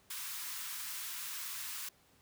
white high-pass noise, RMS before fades -42 dBFS, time 0.1-1.89 s, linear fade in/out 5 ms, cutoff 960 Hz, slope 48 dB/octave, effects pink hiss -67 dBFS RMS until 2.21 s + high-pass 60 Hz 12 dB/octave

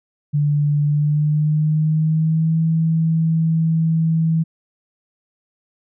sine tone with pitch glide, 146.83 to 161.98 Hz, D3 to E3, 0 to -30 cents, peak -14 dBFS, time 0.33-4.44 s, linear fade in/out 20 ms, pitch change +170 cents, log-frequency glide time 0.84-2.58 s, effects none

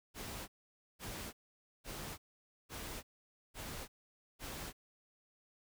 pink noise bursts, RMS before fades -45 dBFS, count 6, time 0.14-4.73 s, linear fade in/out 50 ms, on 340 ms, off 510 ms, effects none

